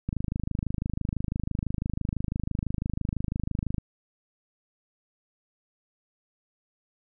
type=click train; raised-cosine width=5 ms; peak=-16 dBFS; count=97; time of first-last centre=0.09-3.782 s; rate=26 Hz; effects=none